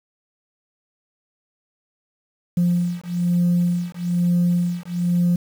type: beating tone pair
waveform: sine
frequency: 174.61 / 175.71 Hz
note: F3 / F3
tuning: 0 / +11 cents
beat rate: 1.1 Hz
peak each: -19 dBFS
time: 2.57-5.36 s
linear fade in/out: 5 ms
effects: tanh soft clip ceiling -12 dBFS + 7-bit